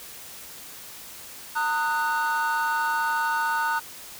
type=chord; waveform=triangle; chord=D# minor; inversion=second; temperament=equal with one note detuned; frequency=911 / 1244.5 / 1480 Hz; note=A#5 / D#6 / F#6; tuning=-40 / 0 / 0 cents; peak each=-23 / -27 / -24 dBFS; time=1.55-3.8 s; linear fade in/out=20 ms; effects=tanh soft clip ceiling -15 dBFS + white hiss -42 dBFS RMS until 4.19 s